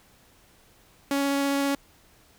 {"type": "tone with vibrato", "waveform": "sawtooth", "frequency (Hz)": 279.1, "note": "C#4", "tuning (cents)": 12, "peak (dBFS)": -19, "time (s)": [1.11, 1.75], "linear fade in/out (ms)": 2, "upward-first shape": "triangle", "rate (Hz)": 15, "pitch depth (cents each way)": 9, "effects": ["pink hiss -58 dBFS RMS until 2.38 s"]}